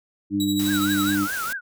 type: harmonic tone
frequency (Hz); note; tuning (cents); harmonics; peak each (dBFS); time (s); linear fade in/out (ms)
99.9; G2; +33; 1 / 2 / 3; -33 / -26 / -21; 0.3-1.28; 50
type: tone with tremolo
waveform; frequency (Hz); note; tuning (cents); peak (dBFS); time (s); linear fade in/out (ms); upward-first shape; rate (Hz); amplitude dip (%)
sawtooth; 3879; B7; -32; -23; 0.4-1.15; 2; sine; 12; 65
type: noise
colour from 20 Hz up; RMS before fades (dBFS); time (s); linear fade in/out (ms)
white; -33; 0.59-1.53; 5
type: tone with vibrato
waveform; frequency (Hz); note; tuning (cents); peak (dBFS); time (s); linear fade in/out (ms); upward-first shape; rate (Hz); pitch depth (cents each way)
sine; 1448; F#6; -38; -26; 0.66-1.61; 50; triangle; 4.8; 240
effects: none